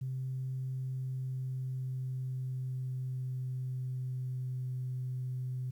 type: tone with pitch glide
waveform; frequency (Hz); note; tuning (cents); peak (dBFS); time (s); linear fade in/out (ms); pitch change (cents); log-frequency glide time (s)
sine; 130.4 to 127.57; C3 to C3; -5 to -43; -33; 0.01-5.71; 10; -38; 0.71-4.83
effects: tanh soft clip ceiling -29 dBFS + 11-bit